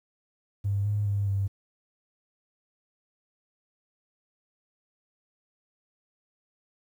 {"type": "tone with pitch steps", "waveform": "triangle", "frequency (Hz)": [100.2, 103.7, 100.8, 98.6], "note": ["G2", "G#2", "G2", "G2"], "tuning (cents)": [38, -2, 49, 11], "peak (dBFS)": -20, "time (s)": [0.64, 1.48], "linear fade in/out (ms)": 20, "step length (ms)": 210, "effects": ["tanh soft clip ceiling -22 dBFS", "10-bit"]}